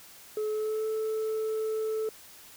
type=tone with pitch glide; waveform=sine; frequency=428 to 437.5 Hz; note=A4 to A4; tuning=-48 to -10 cents; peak=-25 dBFS; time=0.37-2.09 s; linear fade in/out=2 ms; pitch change=+38 cents; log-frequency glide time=0.48-0.87 s; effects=tanh soft clip ceiling -27 dBFS + white hiss -51 dBFS RMS until 2.56 s